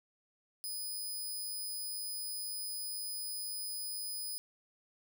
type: tone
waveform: 10% pulse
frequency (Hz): 4999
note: D#8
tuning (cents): +7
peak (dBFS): -31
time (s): 0.64-4.38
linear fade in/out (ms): 0
effects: none